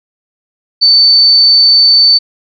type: tone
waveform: sine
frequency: 4532 Hz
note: C#8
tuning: 37 cents sharp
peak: -3 dBFS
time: 0.81-2.19 s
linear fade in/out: 20 ms
effects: none